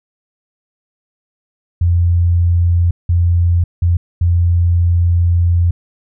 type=tone bursts at uneven times; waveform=sine; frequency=86.5 Hz; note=F2; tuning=16 cents flat; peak=-9 dBFS; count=4; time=1.81-2.91 / 3.09-3.64 / 3.82-3.97 / 4.21-5.71 s; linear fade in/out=5 ms; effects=none